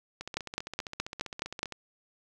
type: two click trains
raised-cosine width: 0.2 ms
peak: -21 / -13 dBFS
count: 24 / 7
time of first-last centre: 0.21-1.723 / 0.37-1.631 s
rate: 15.2 / 4.76 Hz
effects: none